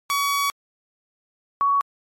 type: tone pair in turn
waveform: sawtooth / sine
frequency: 1130 / 1121.5 Hz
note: C#6 / C#6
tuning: +33 / +20 cents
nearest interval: unison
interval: 13 cents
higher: first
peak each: -16 dBFS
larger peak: neither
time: 0.1-0.5 / 1.61-1.81 s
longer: first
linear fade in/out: 0 ms
effects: MP3 64 kbps